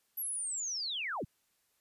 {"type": "linear sweep", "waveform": "sine", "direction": "down", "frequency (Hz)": [11840, 46.25], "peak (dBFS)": -34, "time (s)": [0.17, 1.25], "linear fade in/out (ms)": 10, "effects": ["white hiss -75 dBFS RMS until 1.8 s", "resampled to 32000 Hz"]}